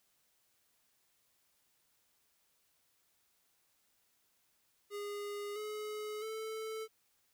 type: tone with pitch steps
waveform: square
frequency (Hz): 409.8 / 424.5 / 439.7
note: G#4 / G#4 / A4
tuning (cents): -23 / +38 / -1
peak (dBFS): -40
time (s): 4.9-6.88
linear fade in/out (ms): 50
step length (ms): 660
effects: white hiss -75 dBFS RMS until 7.33 s